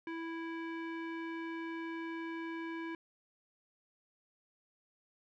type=tone with low-pass filter; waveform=square; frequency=329.6 Hz; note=E4; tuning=in tune; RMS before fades=-41 dBFS; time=0.07-2.95 s; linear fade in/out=2 ms; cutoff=2100 Hz; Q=2.3; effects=none